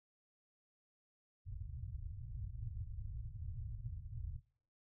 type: low-pass noise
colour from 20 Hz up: white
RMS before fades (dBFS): -45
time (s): 1.45-4.41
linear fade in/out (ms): 50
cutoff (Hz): 120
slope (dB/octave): 48
effects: noise-tail reverb RT60 0.6 s tail -24 dB re dry